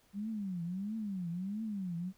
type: tone with vibrato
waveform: sine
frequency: 193.7 Hz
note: G3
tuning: 20 cents flat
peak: -35 dBFS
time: 0.13-2.13 s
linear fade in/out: 50 ms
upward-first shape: triangle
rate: 1.5 Hz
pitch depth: 270 cents each way
effects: pink hiss -68 dBFS RMS until 2.17 s